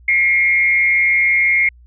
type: tone with frequency modulation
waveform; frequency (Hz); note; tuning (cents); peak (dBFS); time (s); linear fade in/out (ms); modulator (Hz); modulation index
sine; 2146; C7; +43; -11; 0.08-1.69; 5; 182; 0.49
effects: added 60 Hz sine -42 dBFS peak until 1.86 s